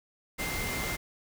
sine tone in noise, 2093 Hz, C7, in tune, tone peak -36 dBFS, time 0.38-0.97 s, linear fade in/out 20 ms, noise pink, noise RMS -34 dBFS, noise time 0.38-0.97 s, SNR -5 dB, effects none

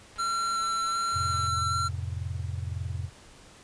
click train, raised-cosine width 0.3 ms, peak -34 dBFS, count 276, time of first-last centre 0.16-1.47 s, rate 210 Hz
square tone with vibrato, 1355 Hz, E6, 47 cents sharp, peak -27 dBFS, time 0.18-1.89 s, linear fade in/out 20 ms, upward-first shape square, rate 1.3 Hz, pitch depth 9 cents each way
sine chord, F major, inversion none, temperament just, 87.31 / 109.13 / 130.96 Hz, F2 / A2 / C3, 0 / -14 / +2 cents, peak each -32 / -37 / -37 dBFS, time 1.12-3.1 s, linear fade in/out 50 ms
effects pink hiss -52 dBFS RMS until 3.63 s + resampled to 22050 Hz

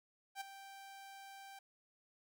sawtooth tone with ADSR envelope, 784 Hz, G5, in tune, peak -36 dBFS, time 0.35-1.59 s, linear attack 58 ms, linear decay 13 ms, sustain -12 dB, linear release 4 ms, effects none

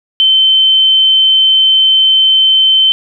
sine tone, 3084 Hz, G7, 29 cents flat, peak -5 dBFS, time 0.2-2.92 s, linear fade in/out 0 ms, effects none

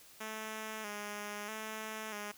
5% pulse tone with vibrato, 212.5 Hz, G#3, 40 cents sharp, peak -29 dBFS, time 0.2-2.32 s, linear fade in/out 10 ms, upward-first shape square, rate 0.78 Hz, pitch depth 45 cents each way, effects white hiss -58 dBFS RMS until 2.37 s

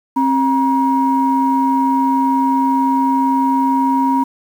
sine tone pair together, 266.9 / 951 Hz, C4 / A#5, +35 / +34 cents, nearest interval octave + minor seventh, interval 2199 cents, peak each -14 dBFS, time 0.16-4.24 s, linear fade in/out 10 ms, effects tanh soft clip ceiling -4 dBFS + 7-bit

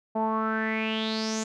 sawtooth tone with low-pass filter sweep, 220 Hz, A3, in tune, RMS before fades -28 dBFS, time 0.15-1.44 s, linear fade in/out 10 ms, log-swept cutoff 770 to 7100 Hz, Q 6.7, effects none

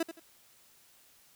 30% pulse tone with echo, 329.6 Hz, E4, in tune, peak -25 dBFS, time 0-0.03 s, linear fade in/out 5 ms, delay 84 ms, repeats 2, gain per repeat -11 dB, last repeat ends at 0.198 s, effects white hiss -62 dBFS RMS until 1.35 s

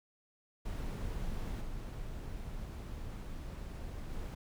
brown noise with level steps, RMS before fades -38 / -42 / -40 dBFS, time 0.65-4.35 s, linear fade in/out 10 ms, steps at 1.6 / 4.09 s, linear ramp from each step 20 ms, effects none

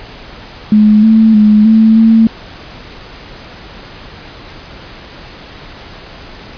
sine tone with pitch steps, 212.2 / 221.3 / 211.7 / 221.1 / 224.2 Hz, G#3 / A3 / G#3 / A3 / A3, +38 / +10 / +33 / +9 / +33 cents, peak -3 dBFS, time 0.72-2.27 s, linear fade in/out 2 ms, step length 310 ms, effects pink hiss -32 dBFS RMS until 6.57 s + resampled to 11025 Hz

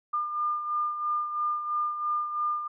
sine beating tone pair, 1204 / 1207 Hz, D6 / D6, +43 / +47 cents, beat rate 3 Hz, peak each -27 / -35 dBFS, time 0.13-2.68 s, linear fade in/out 10 ms, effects none

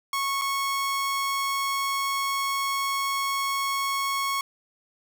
sawtooth tone with dropouts, 1101 Hz, C#6, 12 cents flat, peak -21 dBFS, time 0.13-4.41 s, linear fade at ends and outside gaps 2 ms, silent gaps 0.414-0.418 s, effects none

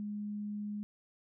sine tone, 207.7 Hz, G#3, in tune, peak -36 dBFS, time 0-0.83 s, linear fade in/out 0 ms, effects none

